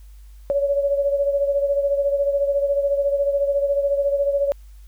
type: beating tone pair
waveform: sine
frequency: 561 / 575 Hz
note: C#5 / D5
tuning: +21 / -37 cents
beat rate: 14 Hz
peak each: -18 / -25 dBFS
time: 0.5-4.52 s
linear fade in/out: 0 ms
effects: added 50 Hz sine -40 dBFS peak until 4.87 s + white hiss -60 dBFS RMS until 4.87 s